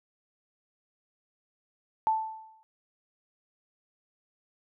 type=tone with exponential decay; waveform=sine; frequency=880 Hz; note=A5; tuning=in tune; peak=-20 dBFS; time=2.07-2.63 s; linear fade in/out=0 ms; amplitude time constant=120 ms; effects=none